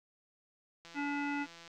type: click train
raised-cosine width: 0.2 ms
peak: -35 dBFS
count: 140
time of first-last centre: 0.85-1.677 s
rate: 168 Hz
type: harmonic tone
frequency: 286.7 Hz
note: D4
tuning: 42 cents flat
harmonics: 1 / 3 / 5 / 7 / 9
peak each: -35 / -40 / -42 / -43 / -45 dBFS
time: 0.94-1.47 s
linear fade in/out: 50 ms
effects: none